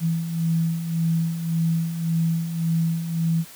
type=beating tone pair; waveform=sine; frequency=163.4 / 165.2 Hz; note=E3 / E3; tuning=-15 / +4 cents; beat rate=1.8 Hz; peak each=-28 / -21 dBFS; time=0-3.45 s; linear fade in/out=50 ms; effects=white hiss -44 dBFS RMS until 3.55 s